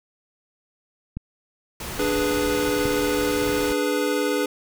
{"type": "clicks", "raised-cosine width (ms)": 5, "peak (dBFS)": -17, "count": 2, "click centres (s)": [1.17, 2.855]}
{"type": "noise", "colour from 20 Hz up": "pink", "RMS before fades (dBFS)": -32, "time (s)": [1.8, 3.73], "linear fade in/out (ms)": 5}
{"type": "chord", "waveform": "square", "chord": "G# diminished", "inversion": "second", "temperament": "equal", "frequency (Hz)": [293.7, 415.3, 493.9], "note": ["D4", "G#4", "B4"], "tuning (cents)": [0, 0, 0], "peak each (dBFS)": -26, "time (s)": [1.99, 4.46], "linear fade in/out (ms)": 5}
{"effects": []}